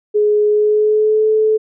sine tone with pitch glide, 419.5 to 434 Hz, G#4 to A4, +17 to -24 cents, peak -10 dBFS, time 0.14-1.58 s, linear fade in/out 20 ms, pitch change +59 cents, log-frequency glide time 0.49-1.29 s, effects none

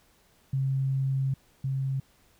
sine tone pair in turn, 134.5 / 134.5 Hz, C3 / C3, +48 / +48 cents, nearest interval unison, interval 0 cents, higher neither, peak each -24 / -26 dBFS, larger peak first, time 0.53-1.34 / 1.64-2 s, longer first, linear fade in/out 5 ms, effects pink hiss -63 dBFS RMS until 2.39 s

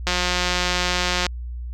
click train, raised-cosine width 0.2 ms, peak -4 dBFS, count 215, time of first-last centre 0.07-1.266 s, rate 179 Hz, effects added 60 Hz sine -28 dBFS peak until 1.73 s

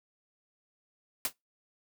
white noise with exponential decay, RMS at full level -25 dBFS, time 1.25-1.33 s, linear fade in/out 2 ms, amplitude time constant 16 ms, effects noise-tail reverb RT60 0.2 s tail -26 dB re dry + high-pass 80 Hz 12 dB/octave

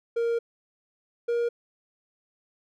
triangle tone pair in turn, 466.2 / 472.4 Hz, A#4 / A#4, 0 / +23 cents, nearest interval unison, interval 23 cents, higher second, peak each -21 dBFS, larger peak neither, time 0.16-0.39 / 1.28-1.49 s, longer first, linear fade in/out 10 ms, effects none

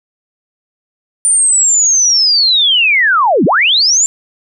sine linear two-way sweep, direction down then up, 9190 to 146.83 to 7370 Hz, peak -7 dBFS, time 1.25-4.06 s, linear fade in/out 0 ms, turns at 3.45 s, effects none

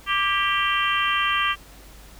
harmonic tone with a mistuned harmonic, 392 Hz, G4, in tune, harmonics 3 / 4 / 5 / 6 / 7 / 8, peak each -23 / -28 / -28 / -31 / -27 / -27 dBFS, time 0.06-1.56 s, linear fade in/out 50 ms, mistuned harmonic 4, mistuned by +40 cents, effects added 50 Hz sine -46 dBFS peak until 2.19 s + pink hiss -48 dBFS RMS until 2.19 s

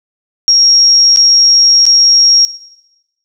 sine tone with dropouts, 5588 Hz, F8, in tune, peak -4 dBFS, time 0.48-2.45 s, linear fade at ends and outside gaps 0 ms, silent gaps 1.161-1.172 / 1.854-1.865 s, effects noise-tail reverb RT60 1.0 s tail -17 dB re dry

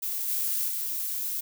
violet noise with level steps, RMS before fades -31 / -28 / -31 dBFS, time 0.02-1.41 s, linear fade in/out 10 ms, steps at 0.28 / 0.68 s, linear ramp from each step 2 ms, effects none

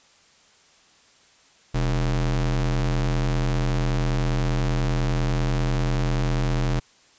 square ring-modulated tone, 82.41 Hz, E2, in tune, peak -18 dBFS, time 1.74-6.8 s, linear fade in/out 10 ms, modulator 45.1 Hz, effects white hiss -56 dBFS RMS until 7.18 s + resampled to 16000 Hz

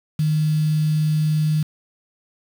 sine tone with quantisation, 153.9 Hz, D#3, 19 cents flat, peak -16 dBFS, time 0.19-1.63 s, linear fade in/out 5 ms, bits 6, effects none

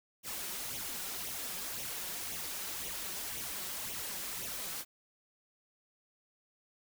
white noise with flanger, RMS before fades -40 dBFS, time 0.23-4.85 s, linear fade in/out 50 ms, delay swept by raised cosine 0.31 to 5.51 ms, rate 1.9 Hz, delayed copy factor +0.6, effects none

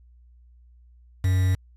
triangle tone with quantisation, 93.1 Hz, F#2, 11 cents sharp, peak -16 dBFS, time 1.24-1.55 s, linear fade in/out 5 ms, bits 6, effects added 60 Hz sine -50 dBFS peak until 1.76 s + resampled to 32000 Hz

